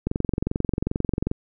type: click train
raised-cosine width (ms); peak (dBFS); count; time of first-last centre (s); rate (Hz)
3; -10; 29; 0.07-1.314; 22.5
effects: none